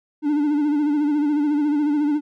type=tone with vibrato; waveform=triangle; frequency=295.1 Hz; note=D4; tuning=8 cents sharp; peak=-15 dBFS; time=0.22-2.21 s; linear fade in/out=50 ms; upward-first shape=sine; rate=14 Hz; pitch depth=57 cents each way; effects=none